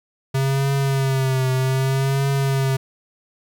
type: tone with vibrato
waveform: square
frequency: 134 Hz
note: C3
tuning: 42 cents sharp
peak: -18 dBFS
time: 0.34-2.77 s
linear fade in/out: 10 ms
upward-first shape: triangle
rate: 0.64 Hz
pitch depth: 58 cents each way
effects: 10-bit